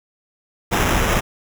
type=noise with sample-and-hold; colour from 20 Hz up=pink; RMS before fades=-18 dBFS; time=0.71-1.21 s; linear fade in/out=20 ms; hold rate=4410 Hz; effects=none